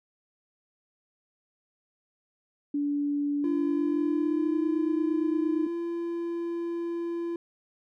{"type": "tone with pitch glide", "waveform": "sine", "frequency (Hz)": [288.6, 311.1], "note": ["D4", "D#4"], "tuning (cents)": [-30, 0], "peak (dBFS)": -25, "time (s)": [2.74, 5.67], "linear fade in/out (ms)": 5, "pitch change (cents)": 130, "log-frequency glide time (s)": [3.66, 4.62]}
{"type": "tone", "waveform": "triangle", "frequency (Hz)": 339.8, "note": "F4", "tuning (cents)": -47, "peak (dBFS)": -27, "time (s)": [3.44, 7.36], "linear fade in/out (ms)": 2}
{"effects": []}